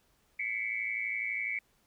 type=tone cluster; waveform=sine; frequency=2000 / 2184 / 2296 Hz; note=B6 / C#7 / D7; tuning=+21 / -26 / -40 cents; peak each=-39 / -35 / -35 dBFS; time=0.39-1.59 s; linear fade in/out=5 ms; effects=pink hiss -70 dBFS RMS until 1.86 s